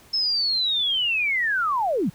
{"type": "linear sweep", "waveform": "sine", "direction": "down", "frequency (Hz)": [5274, 137.1], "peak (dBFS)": -20, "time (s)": [0.13, 2.1], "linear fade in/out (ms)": 10, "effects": ["pink hiss -52 dBFS RMS until 2.14 s"]}